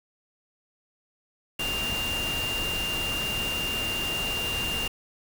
sine tone in noise, 2794 Hz, F7, in tune, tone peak -28 dBFS, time 1.59-4.88 s, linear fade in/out 5 ms, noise pink, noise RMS -33 dBFS, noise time 1.59-4.88 s, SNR +2 dB, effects none

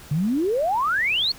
sine exponential sweep, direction up, 138.2 to 4500 Hz, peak -19 dBFS, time 0.11-1.32 s, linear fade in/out 5 ms, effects pink hiss -44 dBFS RMS until 1.38 s

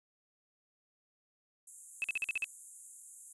white high-pass noise, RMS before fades -48 dBFS, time 1.67-3.33 s, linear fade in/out 5 ms, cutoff 6900 Hz, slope 96 dB/octave
sine tone bursts, 2606 Hz, E7, 20 cents flat, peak -30 dBFS, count 7, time 2.02-2.443 s, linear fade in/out 0 ms, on 21 ms, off 46 ms
effects resampled to 24000 Hz

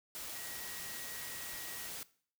sine tone in noise, 1905 Hz, A#6, 37 cents sharp, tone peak -52 dBFS, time 0.35-1.88 s, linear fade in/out 0 ms, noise white, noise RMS -44 dBFS, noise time 0.15-2.03 s, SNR -11 dB, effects noise-tail reverb RT60 0.5 s tail -19 dB re dry

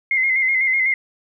sine tone with vibrato, 2093 Hz, C7, in tune, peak -15 dBFS, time 0.11-0.94 s, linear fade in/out 2 ms, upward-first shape square, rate 8 Hz, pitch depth 39 cents each way, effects none

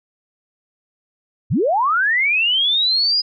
sine linear sweep, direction up, 73.4 to 4978 Hz, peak -14 dBFS, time 1.5-3.22 s, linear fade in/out 20 ms, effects none

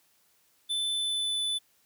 square tone with pitch glide, 3520 to 3494 Hz, A7 to A7, 0 to -13 cents, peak -28 dBFS, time 0.69-1.59 s, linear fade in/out 20 ms, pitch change -13 cents, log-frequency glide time 0.94-1.39 s, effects white hiss -67 dBFS RMS until 1.85 s + high-pass 60 Hz 12 dB/octave

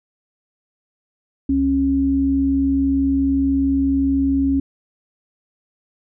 sine tone pair together, 68.6 / 273.1 Hz, C#2 / C#4, -17 / -26 cents, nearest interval 2 octaves, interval 2391 cents, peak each -24 / -15 dBFS, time 1.49-4.6 s, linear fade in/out 5 ms, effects none

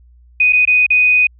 sine tone with dropouts, 2491 Hz, D#7, 1 cent sharp, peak -8 dBFS, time 0.4-1.27 s, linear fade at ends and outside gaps 5 ms, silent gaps 0.525-0.531 / 0.653-0.674 / 0.865-0.903 s, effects added 60 Hz sine -43 dBFS peak until 1.39 s

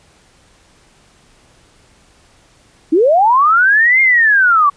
sine linear two-way sweep, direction up then down, 290.6 to 2138 to 1116 Hz, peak -7 dBFS, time 2.92-4.7 s, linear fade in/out 10 ms, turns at 4.01 s, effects pink hiss -50 dBFS RMS until 4.76 s + resampled to 22050 Hz

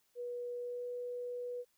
sine tone with pitch glide, 485.9 to 489.6 Hz, B4 to B4, -28 to -15 cents, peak -38 dBFS, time 0.15-1.65 s, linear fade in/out 50 ms, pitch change +13 cents, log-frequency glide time 0.57-0.86 s, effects white hiss -75 dBFS RMS until 1.77 s

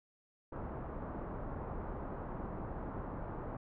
pink low-pass noise, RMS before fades -42 dBFS, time 0.52-3.57 s, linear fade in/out 5 ms, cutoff 1200 Hz, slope 24 dB/octave, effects none

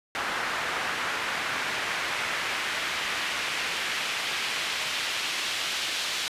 pink noise with band-pass filter sweep, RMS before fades -30 dBFS, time 0.15-6.28 s, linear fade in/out 0 ms, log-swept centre 1500 to 3400 Hz, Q 1.1, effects resampled to 32000 Hz

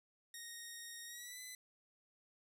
10% pulse tone with pitch glide, 1864.7 to 2010 Hz, A#6 to B6, 0 to +30 cents, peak -39 dBFS, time 0.34-1.55 s, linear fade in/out 2 ms, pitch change +130 cents, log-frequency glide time 1.06-1.4 s, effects none

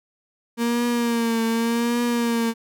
35% pulse tone with vibrato, 233.1 Hz, A#3, in tune, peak -18 dBFS, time 0.57-2.54 s, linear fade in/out 50 ms, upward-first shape triangle, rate 0.86 Hz, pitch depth 54 cents each way, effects none

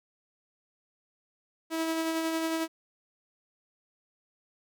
sawtooth tone with tremolo, 324.5 Hz, E4, 27 cents flat, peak -23 dBFS, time 1.7-2.68 s, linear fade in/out 50 ms, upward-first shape sine, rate 11 Hz, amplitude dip 30%, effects none

